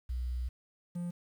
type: tone pair in turn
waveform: sine / triangle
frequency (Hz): 61.74 / 174.63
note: B1 / F3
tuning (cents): 0 / 0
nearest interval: octave + tritone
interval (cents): 1800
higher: second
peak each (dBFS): -32 / -32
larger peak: neither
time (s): 0.09-0.49 / 0.95-1.11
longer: first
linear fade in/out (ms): 10
effects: 10-bit